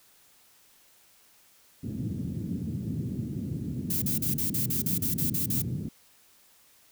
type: band-pass noise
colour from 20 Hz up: pink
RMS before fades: -33 dBFS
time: 1.83-5.89 s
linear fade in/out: 10 ms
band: 100 to 260 Hz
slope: 24 dB/octave
type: noise bursts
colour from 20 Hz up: violet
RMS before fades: -29 dBFS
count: 11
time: 3.9-5.62 s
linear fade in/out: 5 ms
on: 120 ms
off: 40 ms
effects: white hiss -60 dBFS RMS until 6.91 s